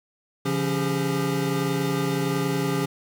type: tone cluster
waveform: square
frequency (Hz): 141.2 / 172 / 277.9 / 402.2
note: C#3 / F3 / C#4 / G4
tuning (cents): +32 / -26 / +4 / +44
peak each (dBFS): -29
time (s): 0.45-2.86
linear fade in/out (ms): 10
effects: 9-bit